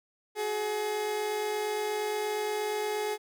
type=tone pair together; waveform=30% pulse; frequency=374.9 / 423.4 Hz; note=F#4 / G#4; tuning=+23 / +33 cents; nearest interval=major second; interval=210 cents; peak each=-36 / -27 dBFS; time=0.35-3.18 s; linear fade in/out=50 ms; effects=none